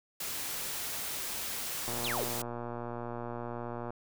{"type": "noise", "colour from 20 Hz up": "white", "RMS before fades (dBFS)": -37, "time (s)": [0.2, 2.42], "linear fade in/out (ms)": 5}
{"type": "click train", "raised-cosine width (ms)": 1, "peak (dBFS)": -25, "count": 242, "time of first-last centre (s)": [1.88, 3.905], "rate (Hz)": 119}
{"type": "exponential sweep", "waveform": "sine", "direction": "down", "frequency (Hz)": [4500, 345.9], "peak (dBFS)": -33, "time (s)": [2.04, 2.24], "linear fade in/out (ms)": 5}
{"effects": []}